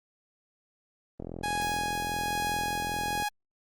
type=click train; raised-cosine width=2 ms; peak=-24 dBFS; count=87; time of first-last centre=1.2-3.224 s; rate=42.5 Hz
type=tone with tremolo; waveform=sawtooth; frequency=830.6 Hz; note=G#5; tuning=in tune; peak=-24 dBFS; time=1.43-3.29 s; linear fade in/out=10 ms; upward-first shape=triangle; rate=1.2 Hz; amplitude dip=30%
effects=Opus 32 kbps